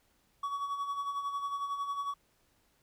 triangle tone with tremolo, 1128 Hz, C#6, 30 cents sharp, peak -29 dBFS, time 0.43-2.14 s, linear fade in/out 5 ms, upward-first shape sine, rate 11 Hz, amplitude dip 55%, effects pink hiss -71 dBFS RMS until 2.82 s

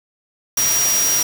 sine tone in noise, 5730 Hz, F8, 44 cents sharp, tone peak -16 dBFS, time 0.57-1.23 s, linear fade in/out 5 ms, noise white, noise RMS -21 dBFS, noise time 0.57-1.23 s, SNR +2 dB, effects none

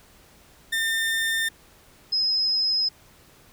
30% pulse / sine tone pair in turn, 1805 / 5096 Hz, A6 / D#8, +44 / +41 cents, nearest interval octave + tritone, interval 1797 cents, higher second, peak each -20 dBFS, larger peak neither, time 0.72-1.49 / 2.12-2.89 s, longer neither, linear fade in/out 10 ms, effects pink hiss -54 dBFS RMS until 3.52 s

